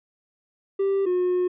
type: tone pair in turn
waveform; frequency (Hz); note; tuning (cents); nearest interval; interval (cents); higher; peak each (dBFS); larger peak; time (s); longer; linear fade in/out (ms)
triangle; 392 / 361; G4 / F#4; 0 / -43; minor second; 143; first; -17; neither; 0.79-1.06 / 1.06-1.48; second; 10
effects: tanh soft clip ceiling -14 dBFS + resampled to 8000 Hz